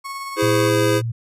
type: tone with tremolo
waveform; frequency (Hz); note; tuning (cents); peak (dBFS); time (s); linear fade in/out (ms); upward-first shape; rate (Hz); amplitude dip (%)
35% pulse; 1100; C#6; -14; -25; 0.04-0.7; 20; sine; 18; 30
type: chord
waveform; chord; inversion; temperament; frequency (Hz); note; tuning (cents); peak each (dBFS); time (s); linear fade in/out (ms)
square; E augmented; none; just; 329.6 / 412 / 515; E4 / G#4 / B#4; 0 / -14 / -28; -21; 0.36-1.02; 50
type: tone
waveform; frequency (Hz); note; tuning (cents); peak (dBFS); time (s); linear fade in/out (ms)
sine; 115.6; A#2; -14; -21; 0.42-1.12; 10
effects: resampled to 32000 Hz